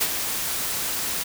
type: noise with ADSR envelope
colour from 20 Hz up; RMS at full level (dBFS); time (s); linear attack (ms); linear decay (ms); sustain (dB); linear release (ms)
white; -20; 0-1.24; 18; 50; -7; 17
effects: none